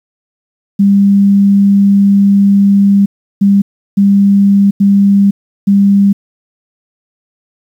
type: tone bursts at uneven times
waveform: sine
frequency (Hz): 199.2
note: G3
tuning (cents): +28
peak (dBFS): -4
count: 5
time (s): 0.79-3.06 / 3.41-3.62 / 3.97-4.71 / 4.8-5.31 / 5.67-6.13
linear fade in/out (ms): 10
effects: 7-bit